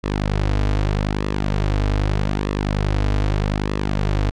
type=tone with flanger; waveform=sawtooth; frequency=50.6 Hz; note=G#1; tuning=44 cents flat; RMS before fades=-20 dBFS; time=0.03-4.31 s; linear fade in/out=20 ms; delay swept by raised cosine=1.3 to 5.5 ms; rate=0.81 Hz; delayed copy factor=-0.6; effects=low-pass 5000 Hz 12 dB/octave